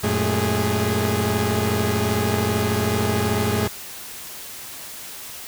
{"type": "tone cluster", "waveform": "sawtooth", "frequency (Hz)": [91.5, 114, 214.8, 411.2], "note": ["F#2", "A#2", "A3", "G#4"], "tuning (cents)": [-19, -38, -41, -17], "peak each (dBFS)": -21, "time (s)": [0.03, 3.68], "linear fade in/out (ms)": 10, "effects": ["white hiss -36 dBFS RMS until 5.47 s"]}